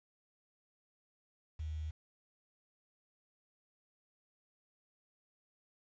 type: tone with quantisation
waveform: sine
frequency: 77.78 Hz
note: D#2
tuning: in tune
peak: -37 dBFS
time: 1.59-1.91 s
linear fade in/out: 10 ms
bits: 10
effects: resampled to 16000 Hz

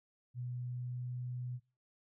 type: tone with pitch glide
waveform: sine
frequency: 123.47 to 124.19 Hz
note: B2 to B2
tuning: 0 to +10 cents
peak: -38 dBFS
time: 0.34-1.6 s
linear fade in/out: 50 ms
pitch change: +10 cents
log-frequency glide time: 0.63-1.14 s
effects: noise-tail reverb RT60 0.3 s tail -20 dB re dry

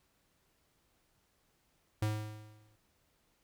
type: tone with exponential decay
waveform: square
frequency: 107 Hz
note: A2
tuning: 48 cents flat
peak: -29 dBFS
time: 2.02-2.76 s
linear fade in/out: 5 ms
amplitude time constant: 160 ms
effects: pink hiss -74 dBFS RMS until 3.43 s

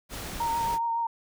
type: noise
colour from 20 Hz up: pink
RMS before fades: -37 dBFS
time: 0.09-0.79 s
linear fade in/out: 50 ms
type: tone with vibrato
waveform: sine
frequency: 926 Hz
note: A#5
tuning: 12 cents flat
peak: -25 dBFS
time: 0.4-1.07 s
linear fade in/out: 5 ms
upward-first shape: triangle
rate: 7.2 Hz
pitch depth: 23 cents each way
effects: none

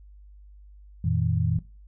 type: tone cluster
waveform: sine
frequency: 88.7 / 115.6 / 159.5 Hz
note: F2 / A#2 / D#3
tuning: +27 / -14 / +43 cents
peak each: -26 dBFS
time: 1.04-1.59 s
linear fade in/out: 5 ms
effects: noise-tail reverb RT60 0.3 s tail -17 dB re dry + added 50 Hz sine -46 dBFS peak until 1.87 s

